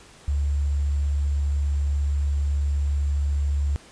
sine tone with sample-and-hold, 71.5 Hz, D2, 46 cents flat, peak -20 dBFS, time 0.28-3.76 s, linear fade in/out 0 ms, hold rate 7350 Hz, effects pink hiss -49 dBFS RMS until 3.91 s + resampled to 22050 Hz

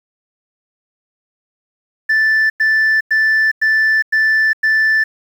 sine tone bursts, 1760 Hz, A6, in tune, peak -8 dBFS, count 6, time 2.09-5.04 s, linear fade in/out 10 ms, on 410 ms, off 98 ms, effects tanh soft clip ceiling -9 dBFS + 7-bit

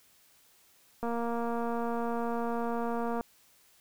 click train, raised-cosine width 1 ms, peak -21 dBFS, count 511, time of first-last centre 1.03-3.209 s, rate 234 Hz, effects white hiss -63 dBFS RMS until 3.8 s

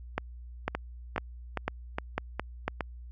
two click trains, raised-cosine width 0.5 ms, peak -15 / -13 dBFS, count 6 / 6, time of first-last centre 0.75-2.808 / 0.18-2.68 s, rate 2.43 / 2 Hz, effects added 60 Hz sine -42 dBFS peak until 3.11 s

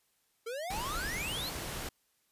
square exponential sweep, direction up, 438.7 to 4435 Hz, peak -37 dBFS, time 0.46-1.5 s, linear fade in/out 10 ms
pink noise, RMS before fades -39 dBFS, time 0.7-1.89 s, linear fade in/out 5 ms
effects white hiss -74 dBFS RMS until 2.31 s + resampled to 32000 Hz

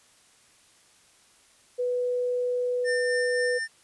sine tone, 493.9 Hz, B4, in tune, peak -24 dBFS, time 1.78-3.59 s, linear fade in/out 20 ms
square tone with tremolo, 1800 Hz, A6, 39 cents sharp, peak -27 dBFS, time 2.84-3.68 s, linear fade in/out 50 ms, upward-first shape sine, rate 3.8 Hz, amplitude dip 25%
effects white hiss -59 dBFS RMS until 3.83 s + resampled to 24000 Hz

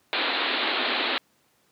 white band-pass noise, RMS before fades -26 dBFS, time 0.13-1.18 s, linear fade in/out 0 ms, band 230 to 4200 Hz, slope 96 dB/octave, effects pink hiss -65 dBFS RMS until 1.71 s + high-pass 150 Hz 12 dB/octave

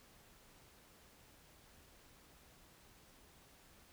silence, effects pink hiss -64 dBFS RMS until 3.92 s

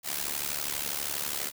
white noise with amplitude modulation, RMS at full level -29 dBFS, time 0.03-1.52 s, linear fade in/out 50 ms, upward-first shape sine, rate 72.3 Hz, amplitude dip 85%, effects none

